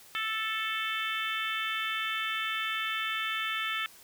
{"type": "harmonic tone", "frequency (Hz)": 440, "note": "A4", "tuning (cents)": 0, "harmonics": [3, 4, 5, 6, 7, 8], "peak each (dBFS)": [-35, -36, -37, -38, -38, -39], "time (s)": [0.15, 3.86], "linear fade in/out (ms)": 0, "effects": ["white hiss -54 dBFS RMS until 4.03 s"]}